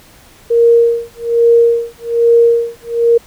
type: tone with tremolo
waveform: sine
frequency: 467.3 Hz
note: A#4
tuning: 4 cents sharp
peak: -4 dBFS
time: 0.5-3.18 s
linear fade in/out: 10 ms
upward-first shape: sine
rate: 1.2 Hz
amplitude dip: 100%
effects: pink hiss -43 dBFS RMS until 3.26 s